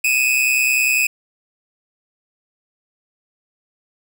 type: tone pair together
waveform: 45% pulse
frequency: 2483 / 2613 Hz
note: D#7 / E7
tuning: -4 / -16 cents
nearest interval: minor second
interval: 88 cents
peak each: -16 / -19 dBFS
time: 0.04-1.07 s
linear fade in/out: 5 ms
effects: none